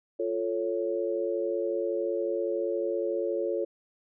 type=chord; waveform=sine; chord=F augmented; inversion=none; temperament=equal; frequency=349.2 / 440 / 554.4 Hz; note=F4 / A4 / C#5; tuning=0 / 0 / 0 cents; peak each=-31 dBFS; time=0.19-3.65 s; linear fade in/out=10 ms; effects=none